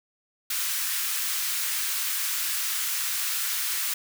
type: high-pass noise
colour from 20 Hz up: white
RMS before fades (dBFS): -28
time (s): 0.5-3.94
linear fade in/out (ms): 5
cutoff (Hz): 1200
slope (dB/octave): 24
effects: none